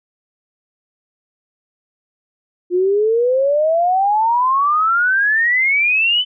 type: exponential sweep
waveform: sine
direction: up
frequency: 349.2 to 3055 Hz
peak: -12 dBFS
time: 2.7-6.25 s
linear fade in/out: 50 ms
effects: none